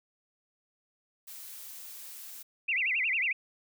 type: noise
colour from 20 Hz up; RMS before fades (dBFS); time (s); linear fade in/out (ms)
blue; -45; 1.27-2.43; 10
type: tone with vibrato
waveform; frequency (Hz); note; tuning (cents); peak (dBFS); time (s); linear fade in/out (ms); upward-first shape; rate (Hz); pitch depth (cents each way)
sine; 2349; D7; 0; -26; 2.68-3.33; 10; sine; 11; 290
effects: none